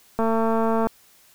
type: click train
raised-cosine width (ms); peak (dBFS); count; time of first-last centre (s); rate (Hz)
1; -10; 154; 0.19-0.87; 225
effects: white hiss -55 dBFS RMS until 1.34 s